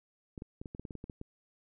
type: clicks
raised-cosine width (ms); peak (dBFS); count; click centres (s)
3; -29; 12; 0.378 / 0.421 / 0.615 / 0.658 / 0.749 / 0.796 / 0.852 / 0.908 / 0.953 / 1.041 / 1.098 / 1.214
effects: none